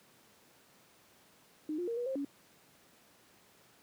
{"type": "tone with pitch steps", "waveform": "sine", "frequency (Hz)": [306.9, 353.4, 464.6, 483.9, 531, 281.6], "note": ["D#4", "F4", "A#4", "B4", "C5", "C#4"], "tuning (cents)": [-24, 21, -6, -35, 25, 27], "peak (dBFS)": -33, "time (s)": [1.69, 2.248], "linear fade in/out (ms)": 2, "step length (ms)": 93, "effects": ["pink hiss -63 dBFS RMS until 3.82 s", "high-pass 150 Hz 12 dB/octave"]}